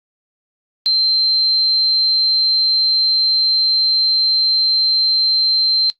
sine tone, 4126 Hz, C8, 25 cents flat, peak -12 dBFS, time 0.86-5.9 s, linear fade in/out 0 ms, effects noise-tail reverb RT60 0.1 s tail -17 dB re dry + Opus 48 kbps

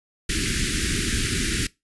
pink band-stop noise, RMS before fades -24 dBFS, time 0.29-1.67 s, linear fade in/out 5 ms, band 390 to 1500 Hz, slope 48 dB/octave, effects noise-tail reverb RT60 0.2 s tail -21 dB re dry + resampled to 24000 Hz

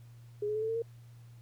sine tone with pitch steps, 415.3 / 424 / 432.9 / 442 / 451.3 / 460.8 Hz, G#4 / G#4 / A4 / A4 / A4 / A#4, 0 / +36 / -28 / +8 / +44 / -20 cents, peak -30 dBFS, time 0.42-0.822 s, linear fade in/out 5 ms, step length 67 ms, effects added 118 Hz sine -50 dBFS peak until 1.41 s + pink hiss -67 dBFS RMS until 1.41 s

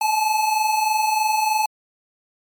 square tone pair together, 844 / 867.2 Hz, G#5 / A5, +28 / -25 cents, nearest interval unison, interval 47 cents, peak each -25 / -19 dBFS, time 0.01-1.66 s, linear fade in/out 5 ms, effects MP3 96 kbps

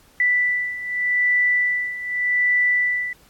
sine beating tone pair, 1975.5 / 1976.34 Hz, B6 / B6, 0 / +1 cents, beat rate 0.84 Hz, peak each -23 / -19 dBFS, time 0.2-3.13 s, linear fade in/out 2 ms, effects pink hiss -54 dBFS RMS until 3.29 s + AAC 64 kbps

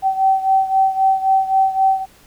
sine beating tone pair, 768 / 771.8 Hz, G5 / G5, -36 / -27 cents, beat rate 3.8 Hz, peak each -14 / -18 dBFS, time 0.02-2.06 s, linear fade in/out 50 ms, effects pink hiss -49 dBFS RMS until 2.26 s

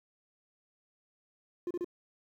triangle tone bursts, 351.7 Hz, F4, 12 cents sharp, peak -29 dBFS, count 3, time 1.67-1.845 s, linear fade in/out 2 ms, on 37 ms, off 32 ms, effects tanh soft clip ceiling -26 dBFS + 11-bit

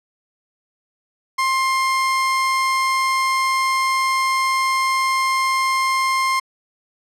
30% pulse tone, 1057 Hz, C6, 17 cents sharp, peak -14 dBFS, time 1.38-6.4 s, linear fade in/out 10 ms, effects low-pass 9000 Hz 12 dB/octave

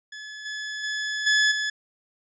sawtooth tone with level steps, 1713 Hz, A6, 47 cents flat, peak -33 / -27 / -23 / -14 / -21 dBFS, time 0.12-1.7 s, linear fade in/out 5 ms, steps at 0.45 / 0.83 / 1.26 / 1.51 s, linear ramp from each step 10 ms, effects resampled to 16000 Hz

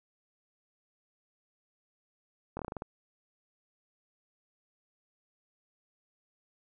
slowing click train, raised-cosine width 1 ms, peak -23 dBFS, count 8, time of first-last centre 2.57-2.821 s, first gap 22 ms, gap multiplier 1.16, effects none

